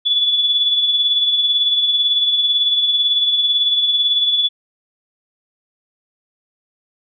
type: tone with tremolo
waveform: sine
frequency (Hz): 3436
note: A7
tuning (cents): -42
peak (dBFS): -11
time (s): 0.05-4.49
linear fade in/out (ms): 20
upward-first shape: sine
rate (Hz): 18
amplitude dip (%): 45
effects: none